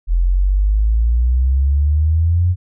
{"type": "exponential sweep", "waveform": "sine", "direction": "up", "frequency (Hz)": [41.87, 91.3], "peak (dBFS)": -11, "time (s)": [0.07, 2.56], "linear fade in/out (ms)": 50, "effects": []}